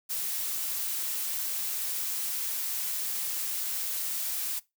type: noise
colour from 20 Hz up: blue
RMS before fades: -32 dBFS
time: 0.09-4.6 s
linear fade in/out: 20 ms
effects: noise-tail reverb RT60 0.2 s tail -20 dB re dry